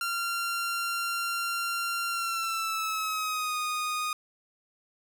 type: tone with pitch glide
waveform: sawtooth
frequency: 1380 to 1236.6 Hz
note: F6 to D#6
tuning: -21 to -11 cents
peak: -25 dBFS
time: 0.01-4.13 s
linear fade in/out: 2 ms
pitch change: -190 cents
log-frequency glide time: 2.1-3.57 s
effects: none